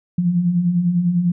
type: beating tone pair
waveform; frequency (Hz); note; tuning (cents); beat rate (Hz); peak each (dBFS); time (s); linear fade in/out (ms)
sine; 166.4 / 176.4; E3 / F3; +17 / +18; 10; -24 / -15; 0.18-1.32; 5
effects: none